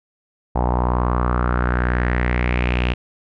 sawtooth tone with low-pass filter sweep, 61 Hz, B1, 21 cents flat, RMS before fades -19 dBFS, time 0.55-2.94 s, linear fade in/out 10 ms, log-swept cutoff 840 to 2800 Hz, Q 4.4, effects none

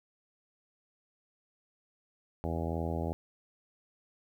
harmonic tone, 82.41 Hz, E2, in tune, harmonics 1 / 2 / 3 / 4 / 5 / 6 / 7 / 8 / 9 / 10, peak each -35 / -38 / -40 / -41 / -42 / -43 / -43 / -44 / -45 / -45 dBFS, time 2.44-3.13 s, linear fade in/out 0 ms, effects 11-bit

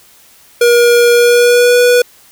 square tone with pitch glide, 477.2 to 488.9 Hz, A#4 to B4, +41 to -18 cents, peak -6 dBFS, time 0.61-2.02 s, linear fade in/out 5 ms, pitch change +41 cents, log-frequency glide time 1.12-1.79 s, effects white hiss -44 dBFS RMS until 2.31 s

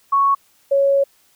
sine tone pair in turn, 1108.7 / 554.4 Hz, C#6 / C#5, 0 / 0 cents, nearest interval octave, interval 1200 cents, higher first, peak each -12 dBFS, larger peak neither, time 0.12-0.35 / 0.71-1.04 s, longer second, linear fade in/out 10 ms, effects white hiss -57 dBFS RMS until 1.35 s

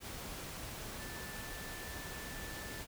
sine tone in noise, 1760 Hz, A6, in tune, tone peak -50 dBFS, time 0.97-2.84 s, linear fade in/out 50 ms, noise pink, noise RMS -45 dBFS, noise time 0-2.87 s, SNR -8 dB, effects none

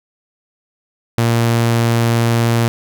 sawtooth tone, 116.54 Hz, A#2, in tune, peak -8 dBFS, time 1.18-2.68 s, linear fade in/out 0 ms, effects none

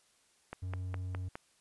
click train, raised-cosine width 0.5 ms, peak -25 dBFS, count 5, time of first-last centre 0.53-1.355 s, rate 4.85 Hz
triangle tone, 92 Hz, F#2, 9 cents flat, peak -34 dBFS, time 0.62-1.29 s, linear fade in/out 10 ms
effects white hiss -69 dBFS RMS until 1.6 s + resampled to 24000 Hz

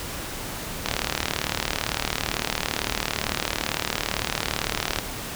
click train, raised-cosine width 0.2 ms, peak -5 dBFS, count 157, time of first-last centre 0.86-4.987 s, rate 37.8 Hz, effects pink hiss -33 dBFS RMS until 5.35 s

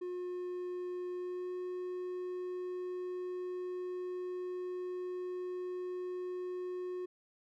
triangle tone with pitch glide, 359.5 to 362.8 Hz, F#4 to F#4, -50 to -34 cents, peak -35 dBFS, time 0.01-7.06 s, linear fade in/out 10 ms, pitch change +16 cents, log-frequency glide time 1.19-1.52 s, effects none

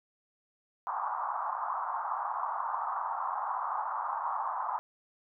pink band-pass noise, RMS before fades -34 dBFS, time 0.87-4.79 s, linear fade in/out 0 ms, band 810 to 1200 Hz, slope 48 dB/octave, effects none

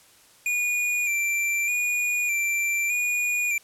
square tone with vibrato, 2400 Hz, D7, 37 cents sharp, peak -23 dBFS, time 0.46-3.58 s, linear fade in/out 2 ms, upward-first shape square, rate 0.82 Hz, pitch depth 34 cents each way, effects white hiss -55 dBFS RMS until 3.63 s + low-pass 12000 Hz 12 dB/octave

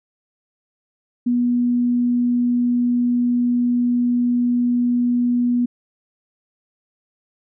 sine tone, 243.1 Hz, B3, 27 cents flat, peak -15 dBFS, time 1.26-5.66 s, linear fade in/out 10 ms, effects none

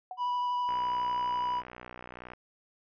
sine tone with exponential decay, 740 Hz, F#5, in tune, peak -33 dBFS, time 0.11-0.23 s, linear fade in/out 2 ms, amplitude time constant 25 ms
triangle tone with vibrato, 983 Hz, B5, 8 cents flat, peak -26 dBFS, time 0.17-1.63 s, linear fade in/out 50 ms, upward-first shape triangle, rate 12 Hz, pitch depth 11 cents each way
click train, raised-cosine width 0.5 ms, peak -28 dBFS, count 102, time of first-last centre 0.69-2.335 s, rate 61.4 Hz
effects resampled to 11025 Hz

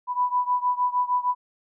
sine beating tone pair, 987.8 / 994.3 Hz, B5 / B5, 0 / +11 cents, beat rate 6.5 Hz, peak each -23 / -25 dBFS, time 0.07-1.35 s, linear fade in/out 50 ms, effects none

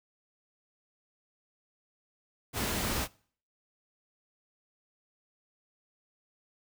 sine tone in noise, 215.1 Hz, A3, 39 cents flat, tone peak -40 dBFS, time 2.59-3 s, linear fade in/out 50 ms, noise pink, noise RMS -32 dBFS, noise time 2.53-3.08 s, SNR -11 dB, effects noise-tail reverb RT60 0.5 s tail -23 dB re dry

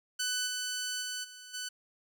10% pulse tone with level steps, 1500 Hz, F#6, 23 cents sharp, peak -22 / -25 / -27 / -39 / -28 dBFS, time 0.19-1.69 s, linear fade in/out 10 ms, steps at 0.46 / 1.01 / 1.23 / 1.53 s, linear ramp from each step 20 ms, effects none

